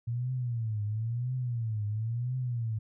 sine tone with vibrato, 115.6 Hz, A#2, 14 cents flat, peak -29 dBFS, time 0.07-2.79 s, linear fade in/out 10 ms, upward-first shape triangle, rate 0.98 Hz, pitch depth 200 cents each way, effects none

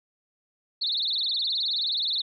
sine tone with vibrato, 3949 Hz, B7, 1 cent flat, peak -24 dBFS, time 0.81-2.22 s, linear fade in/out 10 ms, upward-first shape triangle, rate 19 Hz, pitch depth 240 cents each way, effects none

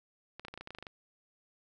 clicks, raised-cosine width 0.3 ms, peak -28 dBFS, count 12, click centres 0.396 / 0.45 / 0.483 / 0.54 / 0.576 / 0.61 / 0.674 / 0.706 / 0.749 / 0.786 / 0.826 / 0.868 s, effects none

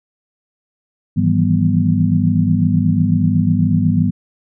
sine tone cluster, 101.7 / 159.3 / 167.4 / 193.3 / 244.3 Hz, G#2 / D#3 / E3 / G3 / B3, -36 / +41 / +27 / -24 / -19 cents, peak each -18 dBFS, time 1.16-4.11 s, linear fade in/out 20 ms, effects none

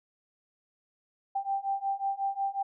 sine beating tone pair, 784 / 789.5 Hz, G5 / G5, 0 / +12 cents, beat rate 5.5 Hz, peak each -32 / -31 dBFS, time 1.35-2.63 s, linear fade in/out 10 ms, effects none

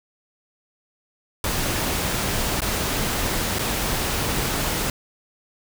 pink noise with dropouts, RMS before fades -24 dBFS, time 1.44-4.9 s, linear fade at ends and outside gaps 2 ms, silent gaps 2.606-2.618 / 3.587-3.592 s, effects none

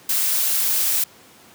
blue noise, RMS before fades -20 dBFS, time 0.09-1.04 s, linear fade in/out 5 ms, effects pink hiss -48 dBFS RMS until 1.54 s + high-pass 150 Hz 12 dB/octave

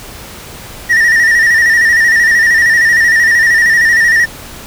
triangle tone with vibrato, 1849 Hz, A#6, 15 cents flat, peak -4 dBFS, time 0.89-4.26 s, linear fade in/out 20 ms, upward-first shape square, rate 13 Hz, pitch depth 51 cents each way, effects pink hiss -30 dBFS RMS until 4.66 s

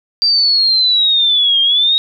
sine linear two-way sweep, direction down then up, 4714 to 3191 to 3796 Hz, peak -9 dBFS, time 0.22-1.98 s, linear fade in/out 0 ms, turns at 1.61 s, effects none

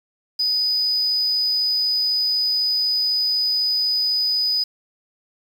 sine tone, 4978 Hz, D#8, in tune, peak -16 dBFS, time 0.39-4.64 s, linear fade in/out 10 ms, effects tanh soft clip ceiling -15 dBFS + 7-bit

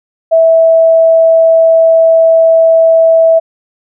sine tone, 654 Hz, E5, 14 cents flat, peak -3 dBFS, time 0.31-3.4 s, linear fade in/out 20 ms, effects none

